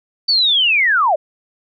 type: linear sweep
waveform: sine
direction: down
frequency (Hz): 4600 to 554.4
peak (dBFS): -11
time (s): 0.28-1.16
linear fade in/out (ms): 10
effects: none